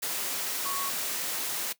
sine tone in noise, 1108.7 Hz, C#6, in tune, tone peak -33 dBFS, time 0.65-0.9 s, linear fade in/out 10 ms, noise white, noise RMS -32 dBFS, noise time 0.02-1.73 s, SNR -4 dB, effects noise-tail reverb RT60 0.1 s tail -17 dB re dry + high-pass 200 Hz 12 dB/octave

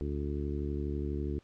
harmonic tone, 72.2 Hz, D2, 29 cents flat, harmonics 1 / 2 / 3 / 4 / 5 / 6, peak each -34 / -40 / -42 / -40 / -39 / -45 dBFS, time 0.01-1.39 s, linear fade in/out 0 ms, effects pink hiss -66 dBFS RMS until 1.43 s + low-pass 5000 Hz 12 dB/octave

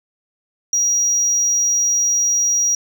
sine tone, 5740 Hz, F8, 47 cents sharp, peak -12 dBFS, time 0.73-2.75 s, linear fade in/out 2 ms, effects tanh soft clip ceiling -12 dBFS

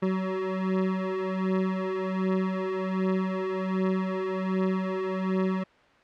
25% pulse beating tone pair, 187.4 / 188.7 Hz, F#3 / F#3, +22 / +34 cents, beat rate 1.3 Hz, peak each -26 / -24 dBFS, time 0.02-5.64 s, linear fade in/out 10 ms, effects white hiss -57 dBFS RMS until 6.03 s + low-pass 2000 Hz 12 dB/octave

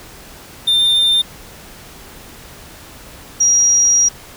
triangle / sine tone pair in turn, 3603 / 5719 Hz, A7 / F8, +40 / +40 cents, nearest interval minor sixth, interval 800 cents, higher second, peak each -9 dBFS, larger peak neither, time 0.67-1.22 / 3.4-4.09 s, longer second, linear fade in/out 10 ms, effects pink hiss -38 dBFS RMS until 4.36 s

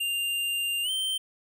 square tone with pitch glide, 2794 to 3118 Hz, F7 to G7, 0 to -10 cents, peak -27 dBFS, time 0-1.18 s, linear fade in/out 10 ms, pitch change +190 cents, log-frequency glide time 0.83-0.9 s, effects none

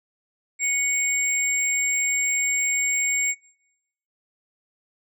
sine tone pair together, 2217 / 7443 Hz, C#7 / A#8, 0 / -4 cents, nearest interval octave + major sixth, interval 2096 cents, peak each -22 dBFS, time 0.59-3.35 s, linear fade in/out 50 ms, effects noise-tail reverb RT60 0.9 s tail -26 dB re dry + tanh soft clip ceiling -15 dBFS

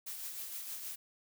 blue noise with tremolo, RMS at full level -41 dBFS, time 0.06-0.96 s, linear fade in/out 10 ms, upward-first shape triangle, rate 6.4 Hz, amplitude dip 45%, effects none

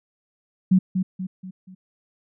sine tone with echo, 186.3 Hz, F#3, 12 cents sharp, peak -12 dBFS, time 0.71-0.79 s, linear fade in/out 10 ms, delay 240 ms, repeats 4, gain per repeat -7 dB, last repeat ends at 1.75 s, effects none

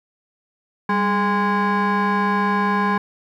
sine tone with frequency modulation, 418.8 Hz, G#4, 15 cents sharp, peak -14 dBFS, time 0.89-2.98 s, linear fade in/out 5 ms, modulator 616 Hz, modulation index 1.9, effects tanh soft clip ceiling -15 dBFS + 9-bit

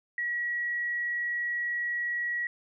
sine tone, 1919 Hz, A#6, 50 cents sharp, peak -28 dBFS, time 0.18-2.47 s, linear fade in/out 2 ms, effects none

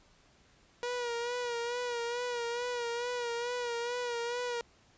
sawtooth tone with vibrato, 480.1 Hz, B4, 49 cents flat, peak -29 dBFS, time 0.83-4.61 s, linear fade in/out 0 ms, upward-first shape sine, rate 2.3 Hz, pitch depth 45 cents each way, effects pink hiss -64 dBFS RMS until 4.97 s + resampled to 16000 Hz

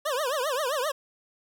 25% pulse tone with vibrato, 554.4 Hz, C#5, in tune, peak -22 dBFS, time 0.05-0.92 s, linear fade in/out 10 ms, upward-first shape triangle, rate 7.6 Hz, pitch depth 270 cents each way, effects 9-bit

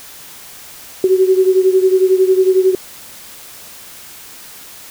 sine beating tone pair, 373.4 / 384.4 Hz, F#4 / G4, +16 / -34 cents, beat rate 11 Hz, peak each -10 / -14 dBFS, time 1.04-2.75 s, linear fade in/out 2 ms, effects white hiss -36 dBFS RMS until 4.9 s

